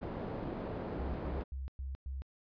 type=low-pass noise; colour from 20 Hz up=white; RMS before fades=-40 dBFS; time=0.01-1.44 s; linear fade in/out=20 ms; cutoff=490 Hz; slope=12 dB/octave
type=tone bursts; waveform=sine; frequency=66.7 Hz; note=C2; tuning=34 cents sharp; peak=-37 dBFS; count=5; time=0.98-2.22 s; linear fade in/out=0 ms; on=160 ms; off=110 ms
effects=resampled to 11025 Hz